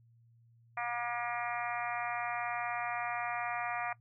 harmonic tone, 239 Hz, A#3, 43 cents sharp, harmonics 3 / 4 / 5 / 6 / 7 / 8 / 9 / 10, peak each -38 / -42 / -40 / -44 / -46 / -43 / -46 / -44 dBFS, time 0.77-3.93 s, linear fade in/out 5 ms, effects noise-tail reverb RT60 0.1 s tail -21 dB re dry + added 116 Hz sine -61 dBFS peak until 4 s

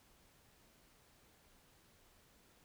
silence, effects pink hiss -68 dBFS RMS until 2.64 s

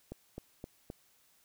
click train, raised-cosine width 2 ms, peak -28 dBFS, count 4, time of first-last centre 0.12-0.901 s, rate 3.84 Hz, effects white hiss -68 dBFS RMS until 1.44 s

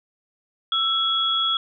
sine tone pair together, 1328 / 3346 Hz, E6 / G#7, +12 / +12 cents, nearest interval octave + major third, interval 1600 cents, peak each -25 / -20 dBFS, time 0.72-1.57 s, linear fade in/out 2 ms, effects none

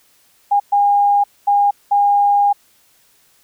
sine tone bursts at uneven times, 812 Hz, G#5, 39 cents flat, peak -10 dBFS, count 4, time 0.51-0.6 / 0.72-1.24 / 1.47-1.71 / 1.91-2.53 s, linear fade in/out 10 ms, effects white hiss -55 dBFS RMS until 3.43 s

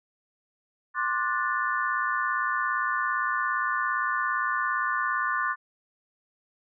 sine chord, D dominant seventh, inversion third, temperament just, 1057.2 / 1174.7 / 1468.3 / 1762 Hz, C6 / D6 / F#6 / A6, +18 / 0 / -14 / +2 cents, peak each -30 dBFS, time 0.94-5.56 s, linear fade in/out 50 ms, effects none

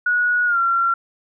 sine tone with pitch glide, 1459 to 1369.2 Hz, F#6 to F6, -25 to -35 cents, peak -15 dBFS, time 0.06-0.94 s, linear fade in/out 5 ms, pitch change -110 cents, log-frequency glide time 0.46-0.58 s, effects none

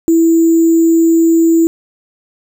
sine tone with sample-and-hold, 329.6 Hz, E4, in tune, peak -6 dBFS, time 0.08-1.67 s, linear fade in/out 0 ms, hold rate 7350 Hz, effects none

